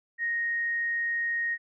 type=tone; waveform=sine; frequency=1867 Hz; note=A#6; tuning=2 cents sharp; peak=-26 dBFS; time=0.18-1.58 s; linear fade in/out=50 ms; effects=none